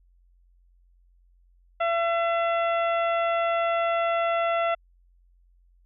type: harmonic tone with a mistuned harmonic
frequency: 675 Hz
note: E5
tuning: 41 cents sharp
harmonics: 1 / 2 / 3 / 4 / 5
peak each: -23 / -28 / -34 / -36 / -42 dBFS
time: 1.8-4.75 s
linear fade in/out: 10 ms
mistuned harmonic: 5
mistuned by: +16 cents
effects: added 44 Hz sine -57 dBFS peak until 5.85 s